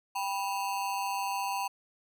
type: ring-modulated tone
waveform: square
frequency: 888 Hz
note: A5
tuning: 16 cents sharp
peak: -28 dBFS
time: 0.15-1.68 s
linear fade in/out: 10 ms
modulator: 97.1 Hz
effects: none